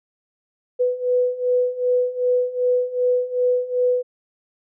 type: beating tone pair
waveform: sine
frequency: 495.3 / 497.9 Hz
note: B4 / B4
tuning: +5 / +14 cents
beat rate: 2.6 Hz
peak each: -22 / -19 dBFS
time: 0.79-4.03 s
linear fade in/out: 20 ms
effects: none